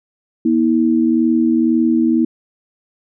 sine tone pair together, 239.8 / 321.8 Hz, A#3 / E4, +49 / -42 cents, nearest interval perfect fourth, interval 509 cents, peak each -14 dBFS, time 0.45-2.25 s, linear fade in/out 5 ms, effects none

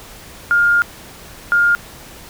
sine tone bursts at uneven times, 1412 Hz, F6, 19 cents sharp, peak -10 dBFS, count 2, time 0.51-0.82 / 1.52-1.75 s, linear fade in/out 0 ms, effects pink hiss -38 dBFS RMS until 2.29 s

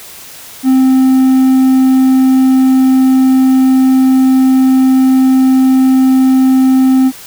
triangle tone, 261.6 Hz, C4, in tune, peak -3 dBFS, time 0.63-7.12 s, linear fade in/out 50 ms, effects white hiss -32 dBFS RMS until 7.26 s

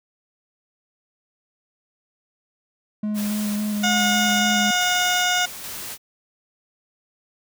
triangle tone with vibrato, 209.5 Hz, G#3, 15 cents sharp, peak -20 dBFS, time 3.03-4.71 s, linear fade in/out 5 ms, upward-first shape square, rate 3.6 Hz, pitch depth 14 cents each way
white noise with tremolo, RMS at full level -33 dBFS, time 3.14-5.98 s, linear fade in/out 50 ms, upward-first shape square, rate 1.2 Hz, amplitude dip 30%
harmonic tone, 722 Hz, F#5, 43 cents flat, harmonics 1 / 2 / 3 / 4 / 5 / 7 / 8 / 9 / 10, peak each -24 / -23 / -28 / -26 / -27 / -33 / -31 / -31 / -32 dBFS, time 3.83-5.46 s, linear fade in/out 10 ms
effects none

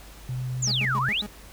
sine tone with pitch glide, 127.2 to 130.47 Hz, C3 to C3, -48 to -5 cents, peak -27 dBFS, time 0.29-1.09 s, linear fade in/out 2 ms, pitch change +43 cents, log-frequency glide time 0.71-0.82 s
sine exponential two-way sweep, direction down then up, 7459 to 951 to 4137 Hz, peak -23 dBFS, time 0.62-1.22 s, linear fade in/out 10 ms, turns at 0.99 s
40% pulse tone bursts, 207.7 Hz, G#3, in tune, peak -31 dBFS, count 5, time 0.67-1.266 s, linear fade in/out 5 ms, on 48 ms, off 89 ms
effects added 50 Hz sine -46 dBFS peak until 1.52 s + pink hiss -48 dBFS RMS until 1.52 s

